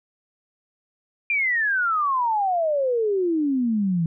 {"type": "exponential sweep", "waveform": "sine", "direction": "down", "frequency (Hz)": [2418, 160.3], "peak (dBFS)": -19, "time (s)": [1.3, 4.06], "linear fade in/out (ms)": 2, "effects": []}